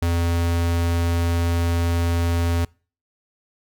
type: tone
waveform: square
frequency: 85.1 Hz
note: F2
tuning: 44 cents flat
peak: -19 dBFS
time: 0.02-2.65 s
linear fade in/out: 5 ms
effects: noise-tail reverb RT60 0.4 s tail -26 dB re dry